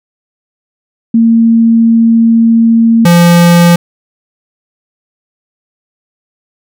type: tone pair in turn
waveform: sine / square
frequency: 228.6 / 172.39 Hz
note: A#3 / F3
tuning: -34 / -22 cents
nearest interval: perfect fourth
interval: 488 cents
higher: first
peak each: -3 dBFS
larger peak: neither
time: 1.14-3.05 / 3.05-3.76 s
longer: first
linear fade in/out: 5 ms
effects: none